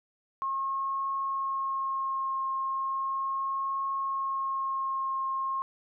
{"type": "tone with vibrato", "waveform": "sine", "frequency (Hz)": 1078, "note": "C#6", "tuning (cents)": -49, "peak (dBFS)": -28, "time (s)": [0.42, 5.62], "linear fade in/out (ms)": 0, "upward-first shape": "triangle", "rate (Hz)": 0.36, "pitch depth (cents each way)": 15, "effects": []}